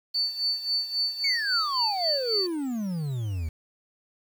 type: tone with tremolo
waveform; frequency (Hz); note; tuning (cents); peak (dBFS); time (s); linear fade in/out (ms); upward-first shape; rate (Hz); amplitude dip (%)
sine; 4500; C#8; +25; -22; 0.14-2.47; 10; sine; 3.7; 75
type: exponential sweep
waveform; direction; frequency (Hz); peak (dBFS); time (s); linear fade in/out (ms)
triangle; down; 2270 to 76; -25; 1.24-3.49; 5
effects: 8-bit